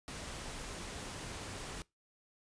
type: noise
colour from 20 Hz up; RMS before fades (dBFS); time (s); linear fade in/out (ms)
pink; -44; 0.08-1.82; 0
effects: noise-tail reverb RT60 0.2 s tail -22 dB re dry + resampled to 22050 Hz